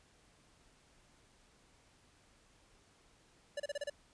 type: tone bursts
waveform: square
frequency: 578 Hz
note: D5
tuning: 28 cents flat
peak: -37 dBFS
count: 6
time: 3.57-3.899 s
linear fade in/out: 5 ms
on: 29 ms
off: 31 ms
effects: pink hiss -67 dBFS RMS until 4.13 s + resampled to 22050 Hz